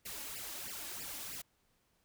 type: noise with flanger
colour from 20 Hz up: white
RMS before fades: -44 dBFS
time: 0.05-1.42 s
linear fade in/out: 10 ms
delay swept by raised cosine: 0.39 to 3.59 ms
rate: 3.1 Hz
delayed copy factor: +0.95
effects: pink hiss -75 dBFS RMS until 2.04 s

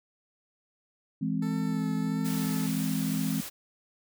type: chord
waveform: sine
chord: E augmented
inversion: none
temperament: equal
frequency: 164.81 / 207.7 / 261.6 Hz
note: E3 / G#3 / B#3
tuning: 0 / 0 / 0 cents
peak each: -31 dBFS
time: 1.21-3.41 s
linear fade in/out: 10 ms
type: tone with vibrato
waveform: 15% pulse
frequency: 440 Hz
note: A4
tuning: in tune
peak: -35 dBFS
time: 1.42-2.67 s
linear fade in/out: 5 ms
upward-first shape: sine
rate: 1.5 Hz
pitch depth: 25 cents each way
type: noise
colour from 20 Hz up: white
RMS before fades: -39 dBFS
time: 2.24-3.5 s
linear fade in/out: 20 ms
effects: none

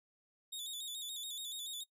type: tone with vibrato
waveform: sawtooth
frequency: 3600 Hz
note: A7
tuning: 39 cents sharp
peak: -38 dBFS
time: 0.52-1.84 s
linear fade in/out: 10 ms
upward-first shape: square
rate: 7 Hz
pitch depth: 62 cents each way
effects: noise-tail reverb RT60 0.1 s tail -21 dB re dry

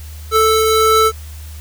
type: tone pair together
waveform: square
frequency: 440 / 1318.5 Hz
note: A4 / E6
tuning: 0 / 0 cents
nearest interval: octave + perfect fifth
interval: 1900 cents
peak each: -13 / -14 dBFS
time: 0.31-1.12 s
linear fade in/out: 50 ms
effects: added 76 Hz sine -29 dBFS peak until 1.6 s + white hiss -41 dBFS RMS until 1.6 s

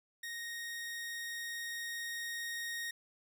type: tone with level ramp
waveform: sawtooth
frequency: 1864.7 Hz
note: A#6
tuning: in tune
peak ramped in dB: -37 to -34 dBFS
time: 0.23-2.91 s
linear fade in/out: 5 ms
effects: none

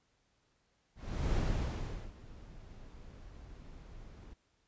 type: noise with ADSR envelope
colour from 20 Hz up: brown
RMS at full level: -30 dBFS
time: 0.95-4.34 s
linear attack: 390 ms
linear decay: 770 ms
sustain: -21 dB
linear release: 10 ms
effects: pink hiss -75 dBFS RMS until 4.67 s + resampled to 16000 Hz

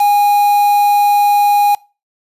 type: tone with quantisation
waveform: triangle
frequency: 820 Hz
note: G#5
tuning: 22 cents flat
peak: -6 dBFS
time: 0-1.75 s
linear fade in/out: 5 ms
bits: 4
effects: noise-tail reverb RT60 0.3 s tail -23 dB re dry + resampled to 32000 Hz

